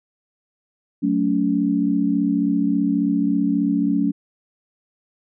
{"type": "chord", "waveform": "sine", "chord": "F# minor", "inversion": "none", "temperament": "equal with one note detuned", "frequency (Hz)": [185, 220, 283.5], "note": ["F#3", "A3", "C#4"], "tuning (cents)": [0, 0, 39], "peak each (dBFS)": [-23, -22, -19], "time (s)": [1.02, 4.12], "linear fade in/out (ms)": 20, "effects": []}